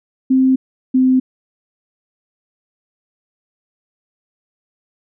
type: tone pair in turn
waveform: sine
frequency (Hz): 261.6 / 258.3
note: C4 / C4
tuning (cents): 0 / -22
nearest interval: unison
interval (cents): 22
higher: first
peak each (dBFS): -9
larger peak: neither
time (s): 0.3-0.56 / 0.94-1.2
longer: neither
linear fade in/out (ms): 10
effects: none